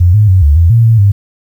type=tone with pitch steps; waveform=sine; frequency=88.2 / 106 / 93.3 / 72.8 / 84.1 / 115.6 / 113.5 / 100.5 Hz; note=F2 / G#2 / F#2 / D2 / E2 / A#2 / A#2 / G2; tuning=+18 / +36 / +15 / -15 / +35 / -14 / -46 / +44 cents; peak=-3 dBFS; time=0-1.12 s; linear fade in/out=10 ms; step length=140 ms; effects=7-bit